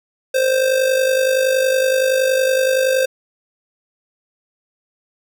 square tone with amplitude modulation, 523.3 Hz, C5, in tune, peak -12 dBFS, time 0.34-3.06 s, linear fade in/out 10 ms, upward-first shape sine, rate 50.7 Hz, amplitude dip 55%, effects none

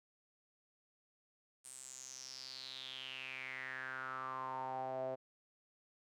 sawtooth tone with band-pass filter sweep, 130.81 Hz, C3, in tune, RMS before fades -45 dBFS, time 1.64-5.16 s, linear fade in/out 20 ms, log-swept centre 9000 to 590 Hz, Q 7.1, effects none

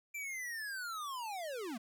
square linear sweep, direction down, 2366 to 207.7 Hz, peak -40 dBFS, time 0.14-1.78 s, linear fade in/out 10 ms, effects 13-bit

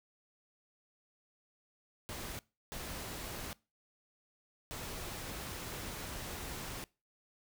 pink noise bursts at uneven times, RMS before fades -43 dBFS, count 3, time 2.09-2.39 / 2.72-3.53 / 4.71-6.84 s, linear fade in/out 0 ms, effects noise-tail reverb RT60 0.3 s tail -23 dB re dry

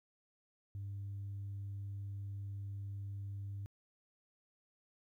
sine tone, 99.7 Hz, G2, 30 cents sharp, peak -39 dBFS, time 0.75-3.66 s, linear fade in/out 0 ms, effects tanh soft clip ceiling -38 dBFS + 13-bit

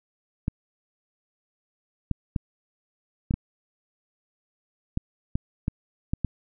clicks, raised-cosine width 5 ms, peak -12 dBFS, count 10, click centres 0.481 / 2.113 / 2.362 / 3.309 / 3.34 / 4.974 / 5.355 / 5.681 / 6.135 / 6.247 s, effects none

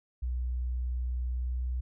sine tone with pitch glide, 61.74 to 62.35 Hz, B1 to B1, 0 to +17 cents, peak -29 dBFS, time 0.22-1.81 s, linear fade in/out 10 ms, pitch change +17 cents, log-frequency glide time 1.31-1.7 s, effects none

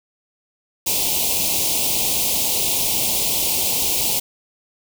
white band-stop noise, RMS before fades -20 dBFS, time 0.86-4.2 s, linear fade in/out 10 ms, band 960 to 2400 Hz, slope 48 dB/octave, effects none

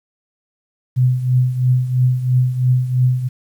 sine tone with tremolo, 126.6 Hz, B2, 43 cents sharp, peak -9 dBFS, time 0.96-3.29 s, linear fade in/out 20 ms, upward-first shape triangle, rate 3 Hz, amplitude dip 75%, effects 8-bit

